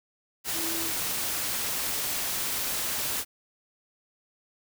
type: tone in noise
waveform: sine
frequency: 329.9 Hz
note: E4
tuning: 1 cent sharp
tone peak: -36 dBFS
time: 0.52-0.92 s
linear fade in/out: 50 ms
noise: white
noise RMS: -30 dBFS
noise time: 0.44-3.25 s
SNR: -9 dB
effects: none